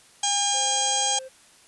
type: harmonic tone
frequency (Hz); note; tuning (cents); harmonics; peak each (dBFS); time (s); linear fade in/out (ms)
808; G#5; -48; 1 / 2 / 3 / 4 / 5 / 6 / 7 / 8 / 9 / 10; -27 / -39 / -38 / -27 / -37 / -34 / -35 / -27 / -36 / -29; 0.23-1.19; 5
type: tone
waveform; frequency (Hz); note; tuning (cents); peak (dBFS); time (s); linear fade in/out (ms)
triangle; 523.3; C5; 0; -35; 0.53-1.29; 20
effects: white hiss -54 dBFS RMS until 1.67 s + resampled to 24000 Hz